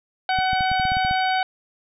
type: harmonic tone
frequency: 751 Hz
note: F#5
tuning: 26 cents sharp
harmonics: 1 / 2 / 3 / 4 / 5 / 6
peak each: -20 / -26 / -30 / -32 / -34 / -36 dBFS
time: 0.29-1.43 s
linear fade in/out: 2 ms
type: clicks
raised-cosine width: 5 ms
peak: -19 dBFS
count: 10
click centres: 0.388 / 0.532 / 0.608 / 0.716 / 0.798 / 0.853 / 0.919 / 0.969 / 1.049 / 1.111 s
effects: none